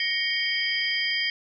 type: tone cluster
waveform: sine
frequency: 1872 / 2234 / 3165 / 4901 Hz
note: A#6 / C#7 / G7 / D#8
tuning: +7 / +13 / +16 / -27 cents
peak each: -29 dBFS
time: 0-1.3 s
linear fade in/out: 2 ms
effects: none